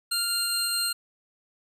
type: tone pair together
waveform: 25% pulse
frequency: 1396.9 / 4186 Hz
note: F6 / C8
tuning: 0 / 0 cents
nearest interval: octave + perfect fifth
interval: 1900 cents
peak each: -28 / -21 dBFS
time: 0.11-0.93 s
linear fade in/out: 10 ms
effects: none